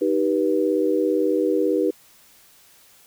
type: chord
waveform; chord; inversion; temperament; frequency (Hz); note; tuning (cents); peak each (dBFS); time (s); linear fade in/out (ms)
sine; Eb augmented; none; just; 311.1 / 388.9 / 486.1; Eb4 / G4 / B4; 0 / -14 / -28; -22; 0.01-1.91; 10
effects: white hiss -53 dBFS RMS until 3.06 s